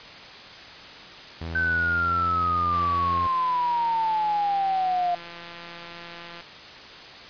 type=tone with pitch glide; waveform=sawtooth; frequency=82.7 to 87.06 Hz; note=E2 to F2; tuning=+6 to -5 cents; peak=-27 dBFS; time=1.41-3.27 s; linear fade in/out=5 ms; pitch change=+89 cents; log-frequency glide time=1.57-2.22 s
type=exponential sweep; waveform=sine; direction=down; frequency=1542 to 698.5 Hz; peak=-21 dBFS; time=1.55-5.15 s; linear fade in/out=5 ms
type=click train; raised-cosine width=0.3 ms; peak=-25 dBFS; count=630; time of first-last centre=2.73-6.408 s; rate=171 Hz
effects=white hiss -42 dBFS RMS until 7.29 s + resampled to 11025 Hz